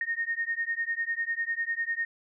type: beating tone pair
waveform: sine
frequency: 1843 / 1853 Hz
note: A#6 / A#6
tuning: -20 / -11 cents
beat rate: 10 Hz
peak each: -31 dBFS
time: 0.01-2.05 s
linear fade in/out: 2 ms
effects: none